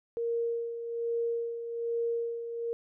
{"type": "tone with tremolo", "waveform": "sine", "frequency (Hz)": 466.2, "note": "A#4", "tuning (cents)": 0, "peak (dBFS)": -27, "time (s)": [0.17, 2.73], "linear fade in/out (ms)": 0, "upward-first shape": "sine", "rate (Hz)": 1.2, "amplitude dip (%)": 60, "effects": []}